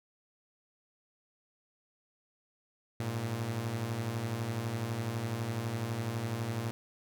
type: beating tone pair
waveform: sawtooth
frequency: 104 / 116 Hz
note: G#2 / A#2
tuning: +3 / -8 cents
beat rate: 12 Hz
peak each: -35 / -30 dBFS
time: 3-6.71 s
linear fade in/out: 0 ms
effects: none